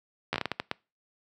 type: slowing click train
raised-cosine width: 0.3 ms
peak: -12 dBFS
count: 9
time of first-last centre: 0.33-0.714 s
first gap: 12 ms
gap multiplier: 1.38
effects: noise-tail reverb RT60 0.3 s tail -25 dB re dry + high-pass 100 Hz 12 dB/octave